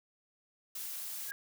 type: noise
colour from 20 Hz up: blue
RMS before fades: -41 dBFS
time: 0.75-1.31 s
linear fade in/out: 5 ms
type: tone with exponential growth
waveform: sine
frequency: 1631 Hz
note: G#6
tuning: 32 cents flat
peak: -35 dBFS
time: 1.24-1.32 s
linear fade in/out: 0 ms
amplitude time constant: 17 ms
effects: none